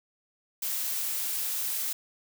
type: noise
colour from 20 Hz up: blue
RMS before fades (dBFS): -31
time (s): 0.62-1.93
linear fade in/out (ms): 5
effects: none